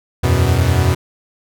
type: chord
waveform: 45% pulse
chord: E suspended second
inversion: none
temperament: equal with one note detuned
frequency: 82.41 / 93.03 / 123.47 Hz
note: E2 / F#2 / B2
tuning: 0 / +10 / 0 cents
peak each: -16 dBFS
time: 0.23-0.95 s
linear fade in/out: 10 ms
effects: none